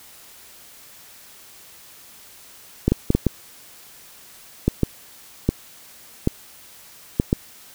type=clicks; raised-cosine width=3 ms; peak=-3 dBFS; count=11; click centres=2.88 / 2.92 / 3.104 / 3.15 / 3.267 / 4.68 / 4.833 / 5.49 / 6.274 / 7.199 / 7.329 s; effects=white hiss -46 dBFS RMS until 7.74 s